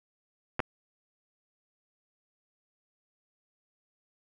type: clicks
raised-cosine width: 0.5 ms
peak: -13 dBFS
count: 2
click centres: 0.594 / 0.602 s
effects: none